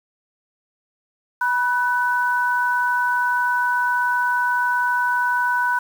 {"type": "tone pair together", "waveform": "sine", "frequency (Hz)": [976.5, 1498], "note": ["B5", "F#6"], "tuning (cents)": [-20, 21], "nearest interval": "perfect fifth", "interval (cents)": 741, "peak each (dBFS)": -20, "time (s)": [1.41, 5.79], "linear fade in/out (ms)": 5, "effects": ["7-bit"]}